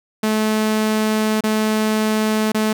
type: tone with dropouts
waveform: sawtooth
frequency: 216.4 Hz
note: A3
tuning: 29 cents flat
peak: -12 dBFS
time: 0.23-2.73 s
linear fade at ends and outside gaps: 5 ms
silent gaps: 1.408-1.437 / 2.52-2.545 s
effects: none